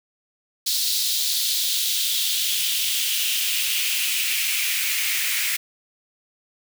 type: noise with high-pass filter sweep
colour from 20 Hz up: white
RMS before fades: -23 dBFS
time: 0.66-5.57 s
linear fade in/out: 10 ms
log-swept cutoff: 4200 to 2100 Hz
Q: 3.1
effects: none